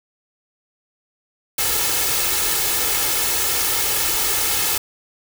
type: noise with comb filter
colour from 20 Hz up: white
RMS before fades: -20 dBFS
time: 1.58-4.78 s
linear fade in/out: 5 ms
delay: 2.3 ms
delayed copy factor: +0.65
effects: none